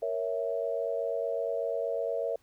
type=chord; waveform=sine; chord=A# diminished; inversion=none; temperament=equal; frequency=466.2 / 554.4 / 659.3 Hz; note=A#4 / C#5 / E5; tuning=0 / 0 / 0 cents; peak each=-33 dBFS; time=0.02-2.36 s; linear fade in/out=5 ms; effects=pink hiss -68 dBFS RMS until 2.42 s